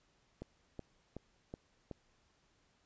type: click train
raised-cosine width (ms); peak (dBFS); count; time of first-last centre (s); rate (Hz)
2; -30; 5; 0.42-1.913; 2.68
effects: pink hiss -73 dBFS RMS until 2.85 s + resampled to 16000 Hz